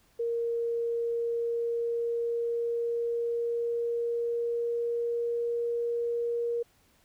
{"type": "tone with pitch glide", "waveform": "sine", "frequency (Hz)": [466.7, 471.3], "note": ["A#4", "A#4"], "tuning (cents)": [2, 19], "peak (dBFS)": -27, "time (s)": [0.19, 6.63], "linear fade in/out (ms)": 10, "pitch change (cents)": 17, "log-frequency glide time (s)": [0.76, 5.57], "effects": ["pink hiss -65 dBFS RMS until 7.04 s"]}